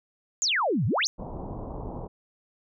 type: exponential two-way sweep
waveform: sine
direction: down then up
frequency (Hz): 7310 to 97.2 to 6640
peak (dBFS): -22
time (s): 0.42-1.07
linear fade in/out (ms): 0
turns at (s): 0.86
type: low-pass noise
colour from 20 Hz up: pink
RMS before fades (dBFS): -36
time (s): 1.18-2.08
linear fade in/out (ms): 20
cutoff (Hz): 980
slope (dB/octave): 48
effects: none